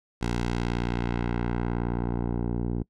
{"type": "tone with low-pass filter sweep", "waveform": "10% pulse", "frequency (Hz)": 59.1, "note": "A#1", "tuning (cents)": 24, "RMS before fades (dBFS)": -28, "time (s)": [0.21, 2.83], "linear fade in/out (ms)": 10, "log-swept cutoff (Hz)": [8000, 410], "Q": 0.75, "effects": ["noise-tail reverb RT60 0.1 s tail -24 dB re dry"]}